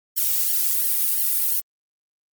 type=noise with flanger; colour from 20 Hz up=violet; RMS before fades=-21 dBFS; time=0.16-1.61 s; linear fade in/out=20 ms; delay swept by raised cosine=0.79 to 1.99 ms; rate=2.9 Hz; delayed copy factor=-0.95; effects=Opus 48 kbps